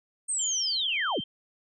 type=linear sweep; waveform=sine; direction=down; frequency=8600 to 64.4 Hz; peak=-26 dBFS; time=0.28-1.21 s; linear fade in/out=20 ms
type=tone; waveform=sine; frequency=3136 Hz; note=G7; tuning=in tune; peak=-33 dBFS; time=0.39-1.24 s; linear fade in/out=5 ms
effects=none